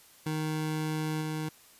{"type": "tone with level steps", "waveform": "25% pulse", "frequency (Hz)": 155.56, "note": "D#3", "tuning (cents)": 0, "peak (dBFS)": [-26, -28], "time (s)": [0.26, 1.49], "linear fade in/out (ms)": 5, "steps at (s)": 1.21, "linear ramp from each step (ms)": 10, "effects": ["white hiss -57 dBFS RMS until 1.79 s", "resampled to 32000 Hz"]}